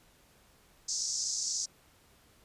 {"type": "band-pass noise", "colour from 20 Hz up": "pink", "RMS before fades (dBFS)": -34, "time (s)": [0.88, 1.66], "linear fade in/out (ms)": 10, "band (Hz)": [5200, 7000], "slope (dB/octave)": 48, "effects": ["pink hiss -63 dBFS RMS until 2.44 s", "resampled to 32000 Hz"]}